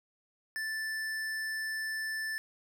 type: tone with tanh clipping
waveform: sine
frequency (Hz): 1760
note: A6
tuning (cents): 0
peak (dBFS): -35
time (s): 0.56-2.38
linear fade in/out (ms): 0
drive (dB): 17
effects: none